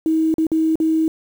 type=tone with dropouts; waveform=sine; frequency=319.3 Hz; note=D#4; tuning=45 cents sharp; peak=-14 dBFS; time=0.06-1.08 s; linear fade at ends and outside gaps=1 ms; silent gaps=0.341-0.382 / 0.468-0.517 / 0.756-0.801 s; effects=7-bit